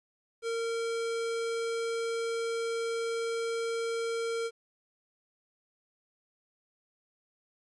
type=tone; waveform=square; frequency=459.7 Hz; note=A#4; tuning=24 cents flat; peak=-31 dBFS; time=0.42-4.51 s; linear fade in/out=50 ms; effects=resampled to 22050 Hz + 11-bit